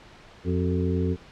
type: harmonic tone with a mistuned harmonic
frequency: 89.1 Hz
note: F2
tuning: 35 cents sharp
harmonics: 1 / 2 / 3 / 4 / 5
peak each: -25 / -28 / -30 / -31 / -32 dBFS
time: 0.44-1.17 s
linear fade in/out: 50 ms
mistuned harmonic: 4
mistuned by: +79 cents
effects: pink hiss -49 dBFS RMS until 1.31 s + low-pass 4000 Hz 12 dB/octave

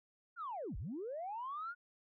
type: linear two-way sweep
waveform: sine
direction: down then up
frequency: 1464 to 33.81 to 1464 Hz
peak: -39 dBFS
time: 0.36-1.75 s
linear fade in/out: 50 ms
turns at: 0.77 s
effects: tanh soft clip ceiling -35 dBFS

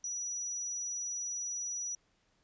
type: tone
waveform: sine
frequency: 5860 Hz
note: F#8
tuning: 18 cents flat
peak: -35 dBFS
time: 0.04-1.95 s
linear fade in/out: 2 ms
effects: pink hiss -73 dBFS RMS until 2.43 s + resampled to 16000 Hz

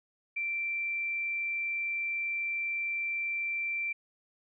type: tone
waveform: sine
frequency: 2349 Hz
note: D7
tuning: in tune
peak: -30 dBFS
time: 0.36-3.93 s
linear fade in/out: 10 ms
effects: none

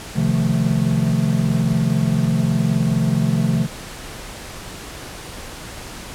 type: chord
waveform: triangle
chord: F dominant seventh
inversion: second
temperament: equal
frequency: 130.81 / 155.56 / 174.61 / 220 Hz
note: C3 / Eb3 / F3 / A3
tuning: 0 / 0 / 0 / 0 cents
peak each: -19 dBFS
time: 0.14-3.68 s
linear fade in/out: 50 ms
effects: pink hiss -34 dBFS RMS until 6.14 s + low-pass 11000 Hz 12 dB/octave

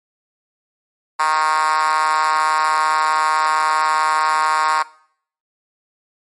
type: tone with high-pass filter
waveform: 5% pulse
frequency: 155.56 Hz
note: D#3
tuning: in tune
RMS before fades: -17 dBFS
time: 1.19-4.83 s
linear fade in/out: 10 ms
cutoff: 1000 Hz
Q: 5.3
effects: noise-tail reverb RT60 0.6 s tail -20 dB re dry + MP3 48 kbps

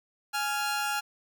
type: tone pair together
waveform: sawtooth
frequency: 834 / 1390.9 Hz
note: G#5 / F6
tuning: +7 / -7 cents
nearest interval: major sixth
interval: 886 cents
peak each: -27 dBFS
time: 0.33-1.01 s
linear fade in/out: 20 ms
effects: 10-bit

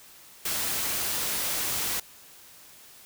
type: noise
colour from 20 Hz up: white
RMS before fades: -29 dBFS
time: 0.45-2 s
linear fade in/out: 5 ms
effects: white hiss -51 dBFS RMS until 3.05 s

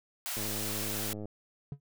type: high-pass noise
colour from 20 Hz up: white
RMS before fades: -36 dBFS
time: 0.26-1.13 s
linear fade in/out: 0 ms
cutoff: 590 Hz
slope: 48 dB/octave
type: click train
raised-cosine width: 2 ms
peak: -28 dBFS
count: 94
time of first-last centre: 0.37-1.256 s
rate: 105 Hz
type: tone with exponential decay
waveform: triangle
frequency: 141.2 Hz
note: C#3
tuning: 32 cents sharp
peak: -30 dBFS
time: 1.72-1.8 s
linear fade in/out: 2 ms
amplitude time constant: 16 ms
effects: none

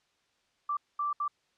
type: tone bursts at uneven times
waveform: sine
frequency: 1170 Hz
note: D6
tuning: 7 cents flat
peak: -28 dBFS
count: 3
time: 0.69-0.77 / 0.99-1.13 / 1.2-1.28 s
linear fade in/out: 5 ms
effects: white hiss -72 dBFS RMS until 1.57 s + low-pass 5000 Hz 12 dB/octave

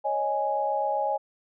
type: chord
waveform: sine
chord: C# suspended second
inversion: none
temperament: equal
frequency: 554.4 / 622.3 / 830.6 Hz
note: C#5 / D#5 / G#5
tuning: 0 / 0 / 0 cents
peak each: -30 / -30 / -26 dBFS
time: 0.04-1.18 s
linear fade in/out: 20 ms
effects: none

